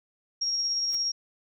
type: tone with tremolo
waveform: sine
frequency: 5588 Hz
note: F8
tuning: in tune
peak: -24 dBFS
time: 0.41-1.12 s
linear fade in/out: 10 ms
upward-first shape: sine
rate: 17 Hz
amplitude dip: 25%
type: noise with exponential growth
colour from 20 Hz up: white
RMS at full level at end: -41 dBFS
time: 0.85-0.95 s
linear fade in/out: 0 ms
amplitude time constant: 20 ms
effects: none